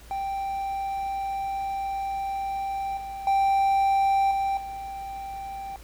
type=tone with level steps; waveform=triangle; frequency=784 Hz; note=G5; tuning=in tune; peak=-25 / -31 / -17 / -21 / -31 dBFS; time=0.11-5.76 s; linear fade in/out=0 ms; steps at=2.97 / 3.27 / 4.31 / 4.57 s; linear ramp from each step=2 ms; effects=added 56 Hz sine -46 dBFS peak until 5.83 s + pink hiss -51 dBFS RMS until 5.83 s